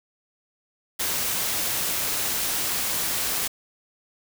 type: noise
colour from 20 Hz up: white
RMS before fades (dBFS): -26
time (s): 0.99-3.48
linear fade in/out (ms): 10
effects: none